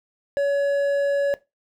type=tone with hard clipping; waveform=triangle; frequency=564 Hz; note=C#5; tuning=30 cents sharp; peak=-20 dBFS; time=0.37-1.34 s; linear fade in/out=0 ms; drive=9 dB; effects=noise-tail reverb RT60 0.2 s tail -17 dB re dry